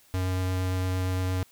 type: tone with vibrato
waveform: square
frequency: 92.5 Hz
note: F#2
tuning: in tune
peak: -26 dBFS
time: 0.14-1.43 s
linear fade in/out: 0 ms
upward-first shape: triangle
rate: 8.7 Hz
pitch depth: 9 cents each way
effects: white hiss -59 dBFS RMS until 1.51 s